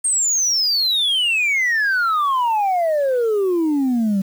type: exponential sweep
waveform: sine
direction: down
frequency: 8700 to 188.7 Hz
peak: -13 dBFS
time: 0.04-4.22 s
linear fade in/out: 10 ms
effects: tanh soft clip ceiling -14 dBFS + 7-bit